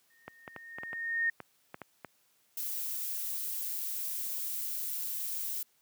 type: tone with exponential growth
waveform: sine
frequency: 1841 Hz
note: A#6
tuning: 22 cents flat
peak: -25 dBFS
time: 0.1-1.3 s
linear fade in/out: 5 ms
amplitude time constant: 260 ms
type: clicks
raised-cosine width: 0.5 ms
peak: -26 dBFS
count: 10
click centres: 0.28 / 0.478 / 0.563 / 0.785 / 0.834 / 0.931 / 1.403 / 1.744 / 1.817 / 2.047 s
type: noise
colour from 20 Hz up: violet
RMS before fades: -36 dBFS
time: 2.57-5.63 s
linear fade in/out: 5 ms
effects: white hiss -70 dBFS RMS until 5.81 s + high-pass 100 Hz 12 dB/octave